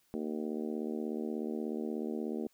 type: harmonic tone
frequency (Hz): 76.6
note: D#2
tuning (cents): -27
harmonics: 3 / 4 / 5 / 6 / 7 / 8 / 9 / 10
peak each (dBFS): -37 / -40 / -40 / -43 / -53 / -50 / -56 / -56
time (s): 0.14-2.47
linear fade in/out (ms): 0
effects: white hiss -71 dBFS RMS until 2.53 s